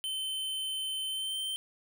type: tone with pitch glide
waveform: square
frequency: 3075 to 3114 Hz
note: G7 to G7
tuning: -34 to -12 cents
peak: -33 dBFS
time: 0.04-1.56 s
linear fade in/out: 0 ms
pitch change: +22 cents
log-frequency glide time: 1.07-1.35 s
effects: none